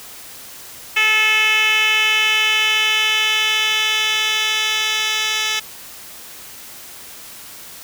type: tone with band-pass filter sweep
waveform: 10% pulse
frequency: 433.8 Hz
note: A4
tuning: 25 cents flat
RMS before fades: -17 dBFS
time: 0.96-5.6 s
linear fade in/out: 10 ms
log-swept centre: 2600 to 4000 Hz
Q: 3.2
effects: white hiss -37 dBFS RMS until 7.83 s